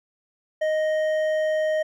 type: tone with hard clipping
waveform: sine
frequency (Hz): 622.3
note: D#5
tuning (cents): 0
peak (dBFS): -22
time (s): 0.61-1.83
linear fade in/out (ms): 10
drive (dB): 7
effects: none